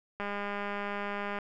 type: click train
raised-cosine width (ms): 0.5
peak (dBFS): -21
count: 242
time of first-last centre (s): 0.2-1.387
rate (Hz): 203
effects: none